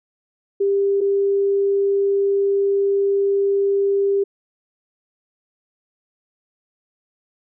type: tone pair in turn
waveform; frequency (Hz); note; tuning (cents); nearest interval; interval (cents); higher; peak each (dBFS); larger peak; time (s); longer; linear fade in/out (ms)
sine; 397.2 / 397.2; G4 / G4; +23 / +23; unison; 0; neither; -15; neither; 0.6-1.01 / 1.01-4.24; second; 10
effects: none